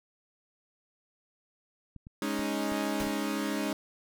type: clicks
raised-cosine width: 5 ms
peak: -33 dBFS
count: 5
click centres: 1.963 / 2.069 / 2.393 / 2.72 / 3.069 s
type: chord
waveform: sawtooth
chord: Ab suspended fourth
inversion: none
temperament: equal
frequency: 207.7 / 277.2 / 311.1 Hz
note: Ab3 / Db4 / Eb4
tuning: 0 / 0 / 0 cents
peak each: -30 dBFS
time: 2.22-3.73 s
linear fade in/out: 2 ms
type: noise with exponential decay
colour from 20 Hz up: pink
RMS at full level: -34 dBFS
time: 3-3.2 s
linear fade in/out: 0 ms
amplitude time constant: 42 ms
effects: none